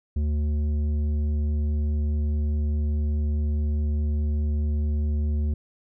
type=tone with tanh clipping; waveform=sine; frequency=74.6 Hz; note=D2; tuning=28 cents sharp; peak=-23 dBFS; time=0.16-5.54 s; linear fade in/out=5 ms; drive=9 dB; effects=none